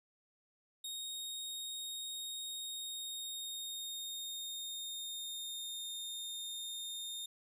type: tone with pitch glide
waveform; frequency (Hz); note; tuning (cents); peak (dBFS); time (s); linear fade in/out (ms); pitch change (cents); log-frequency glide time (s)
sawtooth; 3729 to 3659; A#7 to A#7; 0 to -33; -38; 0.84-7.26; 5; -33; 2.51-5.92
effects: none